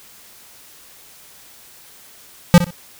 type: tone with echo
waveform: square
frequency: 174.61 Hz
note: F3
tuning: in tune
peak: -4 dBFS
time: 2.54-2.58 s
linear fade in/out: 0 ms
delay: 63 ms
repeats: 2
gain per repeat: -13 dB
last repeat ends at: 2.706 s
effects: white hiss -45 dBFS RMS until 2.99 s